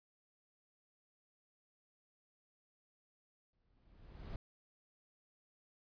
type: noise with exponential growth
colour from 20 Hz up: brown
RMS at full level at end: -43 dBFS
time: 3.53-4.36 s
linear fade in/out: 2 ms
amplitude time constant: 180 ms
effects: resampled to 11025 Hz